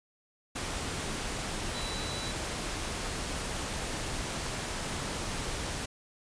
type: tone in noise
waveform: sine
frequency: 3951 Hz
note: B7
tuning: in tune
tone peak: -40 dBFS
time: 1.74-2.32 s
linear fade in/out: 10 ms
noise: pink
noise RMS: -35 dBFS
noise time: 0.55-5.86 s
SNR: -8 dB
effects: resampled to 22050 Hz